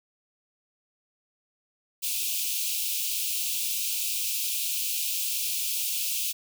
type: high-pass noise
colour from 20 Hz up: white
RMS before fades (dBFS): -29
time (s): 2.02-6.33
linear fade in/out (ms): 20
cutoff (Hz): 2400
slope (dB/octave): 96
effects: none